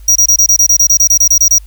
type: tone bursts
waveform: square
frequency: 5750 Hz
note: F8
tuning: 50 cents sharp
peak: -5 dBFS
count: 15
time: 0.08-1.584 s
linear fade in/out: 5 ms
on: 76 ms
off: 26 ms
effects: added 50 Hz sine -30 dBFS peak until 1.66 s + white hiss -49 dBFS RMS until 1.66 s